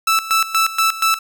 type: tone with tremolo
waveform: sawtooth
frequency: 1318.5 Hz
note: E6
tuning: in tune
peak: -9 dBFS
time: 0.07-1.19 s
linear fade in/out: 5 ms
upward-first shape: square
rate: 4.2 Hz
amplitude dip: 80%
effects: none